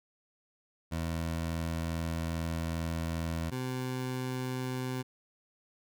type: tone pair in turn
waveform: 20% pulse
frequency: 82.41 / 128.12 Hz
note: E2 / C3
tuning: 0 / -36 cents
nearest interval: minor sixth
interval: 764 cents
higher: second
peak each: -27 / -28 dBFS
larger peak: first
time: 0.91-3.51 / 3.51-5.03 s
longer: first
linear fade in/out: 20 ms
effects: none